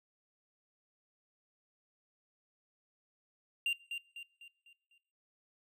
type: tone with echo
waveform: triangle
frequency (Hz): 2782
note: F7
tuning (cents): -7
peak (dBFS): -28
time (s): 3.66-3.73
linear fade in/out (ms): 2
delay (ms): 250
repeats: 5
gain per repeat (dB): -7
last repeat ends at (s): 4.98
effects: noise-tail reverb RT60 1.0 s tail -24 dB re dry